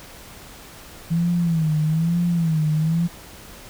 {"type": "tone with vibrato", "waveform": "sine", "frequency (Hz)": 163.3, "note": "E3", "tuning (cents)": -16, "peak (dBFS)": -17, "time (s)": [1.1, 3.08], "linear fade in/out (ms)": 20, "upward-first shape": "sine", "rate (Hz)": 1.1, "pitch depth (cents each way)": 110, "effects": ["pink hiss -42 dBFS RMS until 3.69 s"]}